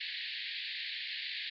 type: band-pass noise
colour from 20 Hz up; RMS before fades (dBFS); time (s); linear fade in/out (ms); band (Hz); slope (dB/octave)
white; -40; 0-1.5; 10; 1700 to 4500; 96
effects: none